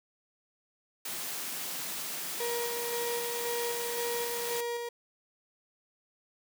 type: high-pass noise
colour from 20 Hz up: white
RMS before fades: -37 dBFS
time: 1.05-4.61 s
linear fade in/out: 5 ms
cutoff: 140 Hz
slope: 96 dB/octave
type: tone with tremolo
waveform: 35% pulse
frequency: 474.2 Hz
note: A#4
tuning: 30 cents sharp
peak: -30 dBFS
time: 2.4-4.89 s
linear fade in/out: 5 ms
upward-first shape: square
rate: 1.9 Hz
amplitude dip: 30%
effects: none